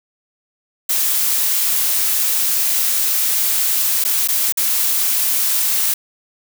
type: noise with dropouts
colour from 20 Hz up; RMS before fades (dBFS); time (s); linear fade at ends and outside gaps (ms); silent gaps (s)
blue; -17; 0.89-5.94; 5; 4.04-4.049 / 4.276-4.285 / 4.524-4.572
effects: none